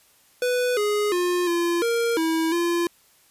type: tone with pitch steps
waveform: square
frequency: 495.3 / 416.2 / 355.5 / 343.5 / 466.3 / 324.2 / 343.7 Hz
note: B4 / G#4 / F4 / F4 / A#4 / E4 / F4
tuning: +5 / +4 / +31 / -29 / +1 / -29 / -28 cents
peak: -21 dBFS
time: 0.42-2.87 s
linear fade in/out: 2 ms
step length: 350 ms
effects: white hiss -58 dBFS RMS until 3.3 s + resampled to 32000 Hz